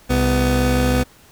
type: tone pair together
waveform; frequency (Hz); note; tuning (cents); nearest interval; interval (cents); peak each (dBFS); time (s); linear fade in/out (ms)
25% pulse; 66.3 / 250.1; C2 / B3; +23 / +22; octave + major seventh; 2299; -14; 0.09-1.04; 20
effects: pink hiss -49 dBFS RMS until 1.31 s